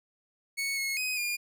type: tone with pitch steps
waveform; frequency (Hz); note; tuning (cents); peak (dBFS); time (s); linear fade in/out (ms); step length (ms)
sawtooth; 2213 / 2176 / 2512 / 2419; C#7 / C#7 / D#7 / D#7; -3 / -33 / +16 / -49; -26; 0.57-1.37; 20; 200
effects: none